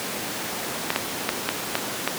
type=clicks; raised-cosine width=0.3 ms; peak=-4 dBFS; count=6; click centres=0.904 / 0.961 / 1.291 / 1.49 / 1.754 / 2.076 s; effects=pink hiss -29 dBFS RMS until 2.18 s + high-pass 200 Hz 12 dB/octave